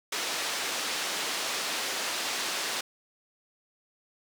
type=band-pass noise; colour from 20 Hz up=white; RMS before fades=-32 dBFS; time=0.12-2.81 s; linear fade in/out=5 ms; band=300 to 5500 Hz; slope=12 dB/octave; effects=none